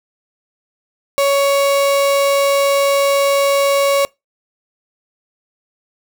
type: tone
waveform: 35% pulse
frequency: 558 Hz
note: C#5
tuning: 11 cents sharp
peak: -10 dBFS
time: 1.18-4.05 s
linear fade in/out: 0 ms
effects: noise-tail reverb RT60 0.2 s tail -24 dB re dry